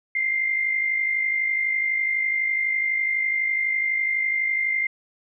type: tone pair together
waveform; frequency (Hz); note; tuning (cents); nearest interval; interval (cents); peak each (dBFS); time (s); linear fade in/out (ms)
sine; 2050 / 2102; C7 / C7; -36 / +7; unison; 43; -30 / -21; 0.15-4.87; 5
effects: none